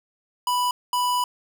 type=tone pair in turn; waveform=square; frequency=987.8 / 987.8 Hz; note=B5 / B5; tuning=0 / 0 cents; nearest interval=unison; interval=0 cents; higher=neither; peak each=-21 dBFS; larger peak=neither; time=0.47-0.71 / 0.93-1.24 s; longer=second; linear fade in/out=2 ms; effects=none